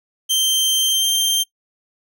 sawtooth tone with pitch glide, 3136 to 3158 Hz, G7 to G7, 0 to +12 cents, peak -12 dBFS, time 0.29-1.44 s, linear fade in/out 20 ms, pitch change +12 cents, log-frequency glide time 0.78-1.1 s, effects noise-tail reverb RT60 0.1 s tail -22 dB re dry

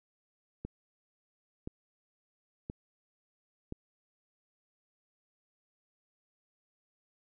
click train, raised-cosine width 3 ms, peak -25 dBFS, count 4, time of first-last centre 0.65-3.724 s, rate 0.976 Hz, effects none

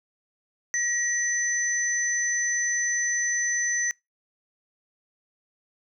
sine tone pair together, 1904 / 6045 Hz, A#6 / F#8, +36 / +36 cents, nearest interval octave + minor sixth, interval 2000 cents, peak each -26 dBFS, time 0.74-3.91 s, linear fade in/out 0 ms, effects noise-tail reverb RT60 0.2 s tail -26 dB re dry

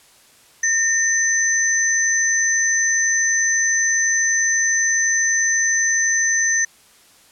sine tone pair together, 1826 / 6103 Hz, A#6 / G8, -36 / -47 cents, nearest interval octave + major sixth, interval 2089 cents, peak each -18 dBFS, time 0.63-6.65 s, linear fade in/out 5 ms, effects white hiss -51 dBFS RMS until 7.31 s + low-pass 11000 Hz 12 dB/octave

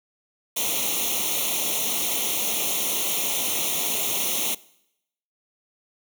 white noise with comb filter, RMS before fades -25 dBFS, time 0.56-4.55 s, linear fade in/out 10 ms, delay 0.31 ms, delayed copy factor +0.9, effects noise-tail reverb RT60 0.8 s tail -21 dB re dry + high-pass 200 Hz 12 dB/octave

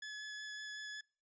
sawtooth tone with vibrato, 1707 Hz, G#6, 47 cents sharp, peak -40 dBFS, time 0.02-1.01 s, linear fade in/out 5 ms, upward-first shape sine, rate 5.4 Hz, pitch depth 9 cents each way, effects noise-tail reverb RT60 0.4 s tail -26 dB re dry + resampled to 16000 Hz

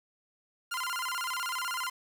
sawtooth tone with vibrato, 1200 Hz, D6, 37 cents sharp, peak -28 dBFS, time 0.71-1.9 s, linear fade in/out 10 ms, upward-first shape square, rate 16 Hz, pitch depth 270 cents each way, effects 9-bit

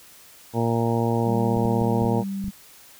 harmonic tone, 116.2 Hz, A#2, 5 cents flat, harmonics 1 / 2 / 3 / 4 / 5 / 6 / 7 / 8, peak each -24 / -25 / -29 / -27 / -33 / -34 / -31 / -32 dBFS, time 0.53-2.24 s, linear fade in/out 50 ms
sine tone, 196 Hz, G3, in tune, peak -26 dBFS, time 1.26-2.51 s, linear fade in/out 20 ms
clicks, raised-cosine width 5 ms, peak -22 dBFS, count 7, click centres 1.57 / 1.653 / 1.816 / 2.02 / 2.05 / 2.442 / 2.482 s
effects white hiss -49 dBFS RMS until 2.99 s

